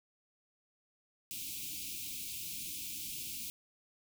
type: band-stop noise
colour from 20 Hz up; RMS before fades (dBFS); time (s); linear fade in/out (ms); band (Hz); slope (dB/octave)
white; -42; 1.31-3.5; 0; 350 to 2300; 96
effects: none